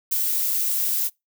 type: noise with ADSR envelope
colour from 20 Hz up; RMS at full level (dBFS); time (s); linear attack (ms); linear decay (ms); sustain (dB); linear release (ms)
violet; -19; 0.11-1.1; 17; 4; -4; 38
effects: noise-tail reverb RT60 0.2 s tail -26 dB re dry